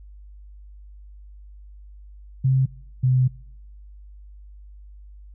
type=tone pair in turn; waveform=sine; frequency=132 / 128.24 Hz; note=C3 / C3; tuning=+16 / -34 cents; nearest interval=minor second; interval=50 cents; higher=first; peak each=-15 / -15 dBFS; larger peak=neither; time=2.44-2.66 / 3.03-3.28 s; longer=second; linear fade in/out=10 ms; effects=noise-tail reverb RT60 0.8 s tail -25 dB re dry + added 50 Hz sine -41 dBFS peak until 5.34 s